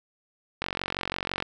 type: click train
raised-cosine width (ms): 0.3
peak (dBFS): -12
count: 38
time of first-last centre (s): 0.62-1.424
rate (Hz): 46
effects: none